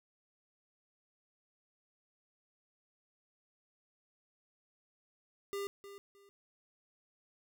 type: tone with echo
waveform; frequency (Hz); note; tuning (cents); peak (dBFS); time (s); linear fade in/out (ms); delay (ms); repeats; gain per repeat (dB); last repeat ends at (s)
square; 400; G4; +35; -37; 5.53-5.67; 0; 310; 2; -12; 6.29
effects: 13-bit